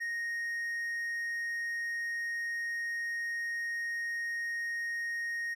triangle tone, 1864.7 Hz, A#6, in tune, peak -31 dBFS, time 0-5.55 s, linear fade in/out 20 ms, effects none

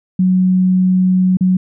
sine tone with dropouts, 184.8 Hz, F#3, 2 cents flat, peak -9 dBFS, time 0.19-1.57 s, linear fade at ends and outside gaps 5 ms, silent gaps 1.371-1.408 s, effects none

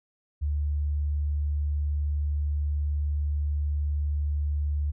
sine tone, 73.42 Hz, D2, in tune, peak -24 dBFS, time 0.41-4.92 s, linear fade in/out 20 ms, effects none

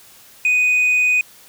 sine tone, 2489 Hz, D#7, in tune, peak -10 dBFS, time 0.45-1.21 s, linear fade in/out 2 ms, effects tanh soft clip ceiling -12 dBFS + white hiss -46 dBFS RMS until 1.48 s

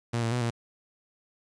sawtooth tone with pitch steps, 117.8 / 114.7 / 123 / 117.1 Hz, A#2 / A#2 / B2 / A#2, +19 / -28 / -7 / +8 cents, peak -22 dBFS, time 0.13-0.506 s, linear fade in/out 10 ms, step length 94 ms, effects resampled to 22050 Hz + 9-bit

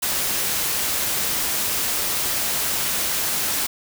white noise, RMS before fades -23 dBFS, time 0.02-3.67 s, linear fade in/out 10 ms, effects none

